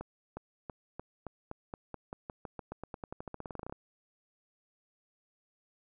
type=accelerating click train; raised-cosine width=1 ms; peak=-26 dBFS; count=29; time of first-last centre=0.01-3.725 s; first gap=360 ms; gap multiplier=0.91; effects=none